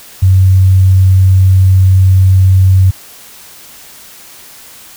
sine tone, 94.2 Hz, F#2, 32 cents sharp, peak -3 dBFS, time 0.22-2.91 s, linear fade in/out 10 ms, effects white hiss -35 dBFS RMS until 4.96 s

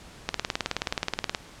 click train, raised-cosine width 0.2 ms, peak -8 dBFS, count 21, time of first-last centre 0.29-1.348 s, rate 18.9 Hz, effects pink hiss -48 dBFS RMS until 1.6 s + low-pass 8000 Hz 12 dB/octave

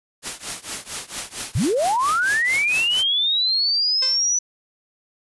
white noise with tremolo, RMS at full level -26 dBFS, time 0.22-3.04 s, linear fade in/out 50 ms, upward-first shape triangle, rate 4.4 Hz, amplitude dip 95%
sine linear sweep, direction up, 77.78 to 5980 Hz, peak -17 dBFS, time 1.55-4.39 s, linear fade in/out 5 ms
5% pulse tone with exponential decay, 520 Hz, C5, 11 cents flat, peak -15 dBFS, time 4.02-4.3 s, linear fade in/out 5 ms, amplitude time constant 60 ms
effects resampled to 24000 Hz

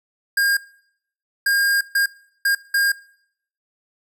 square tone bursts at uneven times, 1615 Hz, G#6, 49 cents flat, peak -16 dBFS, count 5, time 0.37-0.57 / 1.46-1.81 / 1.95-2.06 / 2.45-2.55 / 2.74-2.92 s, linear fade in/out 5 ms, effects noise-tail reverb RT60 0.7 s tail -22 dB re dry

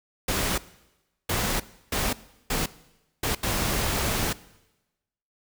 pink noise bursts at uneven times, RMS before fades -26 dBFS, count 6, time 0.28-0.58 / 1.29-1.6 / 1.92-2.13 / 2.5-2.66 / 3.23-3.35 / 3.43-4.33 s, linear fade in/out 5 ms, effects noise-tail reverb RT60 1.0 s tail -19 dB re dry

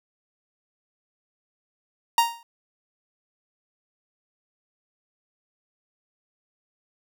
45% pulse tone with exponential decay, 932.3 Hz, A#5, in tune, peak -13 dBFS, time 2.18-2.43 s, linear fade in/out 2 ms, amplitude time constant 54 ms, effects none

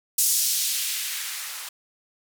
violet noise with band-pass filter sweep, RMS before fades -26 dBFS, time 0.18-1.69 s, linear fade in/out 5 ms, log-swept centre 7000 to 960 Hz, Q 0.98, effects none

